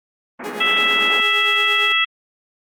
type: band-pass noise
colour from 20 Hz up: pink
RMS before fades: -31 dBFS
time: 0.39-1.21 s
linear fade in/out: 10 ms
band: 190 to 2300 Hz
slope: 48 dB/octave
type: tone with tremolo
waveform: sawtooth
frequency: 415.3 Hz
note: G#4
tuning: in tune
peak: -22 dBFS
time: 0.44-1.92 s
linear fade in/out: 0 ms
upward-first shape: triangle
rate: 8.8 Hz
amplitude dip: 70%
type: harmonic tone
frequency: 660 Hz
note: E5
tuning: 2 cents sharp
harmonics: 2 / 3 / 4 / 5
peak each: -22 / -20 / -19 / -19 dBFS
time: 0.6-2.05 s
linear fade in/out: 10 ms
effects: Opus 32 kbps